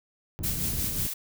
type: low-pass noise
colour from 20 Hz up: white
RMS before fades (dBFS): -34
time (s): 0.39-1.07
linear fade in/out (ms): 0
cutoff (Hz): 140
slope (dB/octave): 12
type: noise with tremolo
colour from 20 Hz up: blue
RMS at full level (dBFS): -29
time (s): 0.43-1.14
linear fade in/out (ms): 10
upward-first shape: sine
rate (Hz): 5.5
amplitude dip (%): 40
effects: none